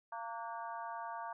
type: harmonic tone with a mistuned harmonic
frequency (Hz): 229.8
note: A#3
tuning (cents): -25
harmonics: 3 / 4 / 5 / 6 / 7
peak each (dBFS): -46 / -43 / -47 / -53 / -54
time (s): 0.12-1.33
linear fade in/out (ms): 5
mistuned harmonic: 6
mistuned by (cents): +100
effects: none